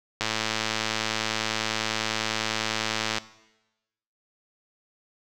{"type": "click train", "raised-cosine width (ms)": 0.2, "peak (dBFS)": -8, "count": 328, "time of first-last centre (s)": [0.21, 3.183], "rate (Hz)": 110, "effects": ["noise-tail reverb RT60 1.0 s tail -18 dB re dry"]}